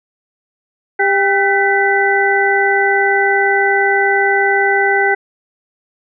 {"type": "harmonic tone with a mistuned harmonic", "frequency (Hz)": 397.1, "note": "G4", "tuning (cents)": 22, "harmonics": [1, 2, 4, 5], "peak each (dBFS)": [-16, -16, -16, -16], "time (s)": [0.99, 5.15], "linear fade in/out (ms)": 10, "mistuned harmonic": 4, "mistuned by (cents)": -73, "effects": []}